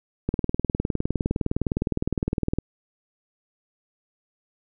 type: click train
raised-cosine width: 3 ms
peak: -10 dBFS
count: 46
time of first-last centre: 0.29-2.586 s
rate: 19.6 Hz
effects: none